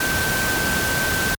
sine tone in noise, 1549 Hz, G6, 21 cents flat, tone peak -22 dBFS, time 0-1.35 s, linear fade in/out 5 ms, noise pink, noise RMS -22 dBFS, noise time 0-1.35 s, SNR -3 dB, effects high-pass 60 Hz 12 dB/octave + MP3 96 kbps

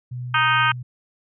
sine tone with tremolo, 124 Hz, B2, 7 cents sharp, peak -27 dBFS, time 0.11-0.83 s, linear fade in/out 10 ms, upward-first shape sine, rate 2.4 Hz, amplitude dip 25%
harmonic tone, 311.1 Hz, D#4, in tune, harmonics 3 / 4 / 5 / 6 / 7 / 8 / 9 / 10, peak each -24 / -20 / -20 / -31 / -29 / -26 / -30 / -28 dBFS, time 0.34-0.72 s, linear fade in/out 5 ms
effects none

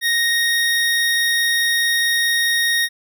25% pulse tone, 1864.7 Hz, A#6, in tune, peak -12 dBFS, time 0.01-2.89 s, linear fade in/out 50 ms, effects none

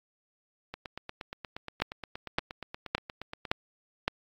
two click trains, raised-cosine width 0.3 ms, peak -22 / -9 dBFS, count 24 / 5, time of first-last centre 0.74-3.452 / 1.82-4.08 s, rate 8.48 / 1.77 Hz, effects AAC 48 kbps

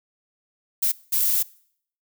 violet noise bursts at uneven times, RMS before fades -21 dBFS, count 2, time 0.82-0.92 / 1.12-1.43 s, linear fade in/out 10 ms, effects noise-tail reverb RT60 0.6 s tail -22 dB re dry

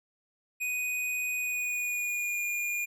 square tone with pitch glide, 2489 to 2424 Hz, D#7 to D#7, 0 to -46 cents, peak -30 dBFS, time 0.6-2.86 s, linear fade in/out 20 ms, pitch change -46 cents, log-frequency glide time 1.34-2.44 s, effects none

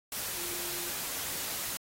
sine tone in noise, 349.2 Hz, F4, in tune, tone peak -47 dBFS, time 0.36-0.9 s, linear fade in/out 2 ms, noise white, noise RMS -36 dBFS, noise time 0.12-1.77 s, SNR -14 dB, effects AAC 48 kbps

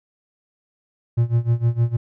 triangle tone with tremolo, 117.7 Hz, A#2, 17 cents sharp, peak -11 dBFS, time 1.17-1.97 s, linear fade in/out 10 ms, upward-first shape sine, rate 6.5 Hz, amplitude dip 90%, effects none

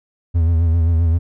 triangle tone with vibrato, 83 Hz, E2, 12 cents sharp, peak -10 dBFS, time 0.34-1.19 s, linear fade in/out 20 ms, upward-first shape sine, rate 7.6 Hz, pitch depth 57 cents each way, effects none

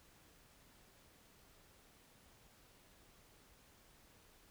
silence, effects pink hiss -66 dBFS RMS until 4.5 s

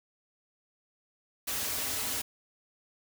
white noise with comb filter, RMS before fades -33 dBFS, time 1.47-2.22 s, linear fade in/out 10 ms, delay 5.7 ms, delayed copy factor -0.85, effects none

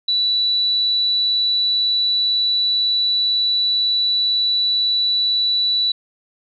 sine tone, 3951 Hz, B7, in tune, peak -15 dBFS, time 0.08-5.92 s, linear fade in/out 5 ms, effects none

